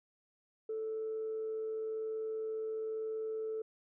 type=tone with amplitude modulation; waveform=sine; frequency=439.5 Hz; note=A4; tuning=2 cents flat; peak=-33 dBFS; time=0.69-3.62 s; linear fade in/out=5 ms; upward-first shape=sine; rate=115 Hz; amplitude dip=25%; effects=tanh soft clip ceiling -31 dBFS